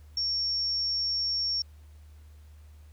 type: tone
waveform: sine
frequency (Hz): 5490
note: F8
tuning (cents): -31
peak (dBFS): -26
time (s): 0.17-1.62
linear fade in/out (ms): 2
effects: added 75 Hz sine -48 dBFS peak until 2.92 s + pink hiss -65 dBFS RMS until 2.92 s